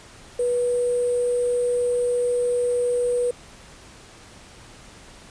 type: tone with sample-and-hold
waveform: sine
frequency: 487.9 Hz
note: B4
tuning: 21 cents flat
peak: -19 dBFS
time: 0.39-3.31 s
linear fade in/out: 5 ms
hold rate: 8820 Hz
effects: pink hiss -46 dBFS RMS until 5.3 s + resampled to 22050 Hz